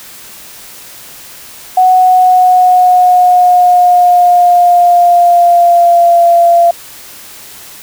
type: tone with pitch glide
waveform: sine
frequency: 740 to 686.5 Hz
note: F#5 to F5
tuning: 0 to -30 cents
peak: -3 dBFS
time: 1.77-6.71 s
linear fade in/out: 5 ms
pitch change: -130 cents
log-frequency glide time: 1.9-6.25 s
effects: white hiss -32 dBFS RMS until 7.82 s